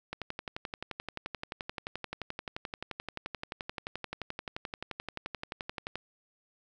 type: click train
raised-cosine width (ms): 0.3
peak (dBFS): -20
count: 68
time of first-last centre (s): 0.13-5.956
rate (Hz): 11.5
effects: none